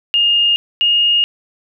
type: tone pair in turn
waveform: sine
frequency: 2834 / 2850 Hz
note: F7 / F7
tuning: +25 / +34 cents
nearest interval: unison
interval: 9 cents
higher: second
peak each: -10 dBFS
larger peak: neither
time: 0.14-0.56 / 0.81-1.24 s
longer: second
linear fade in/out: 0 ms
effects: none